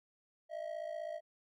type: ring-modulated tone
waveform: triangle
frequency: 642 Hz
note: E5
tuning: 46 cents flat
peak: -34 dBFS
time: 0.49-1.21 s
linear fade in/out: 50 ms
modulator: 27.9 Hz
effects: none